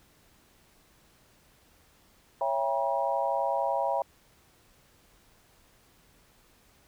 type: chord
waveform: sine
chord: C# diminished seventh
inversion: none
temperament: just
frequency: 554.4 / 665.2 / 798.3 / 957.9 Hz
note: C#5 / E5 / G5 / Bb5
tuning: 0 / +16 / +31 / +47 cents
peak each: -31 dBFS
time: 2.41-4.02 s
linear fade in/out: 2 ms
effects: pink hiss -62 dBFS RMS until 6.87 s